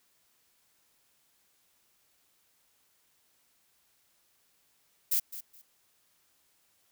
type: noise with echo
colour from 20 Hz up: violet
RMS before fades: -27 dBFS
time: 5.11-5.2 s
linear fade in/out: 10 ms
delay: 210 ms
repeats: 2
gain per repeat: -14 dB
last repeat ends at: 5.62 s
effects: white hiss -70 dBFS RMS until 6.91 s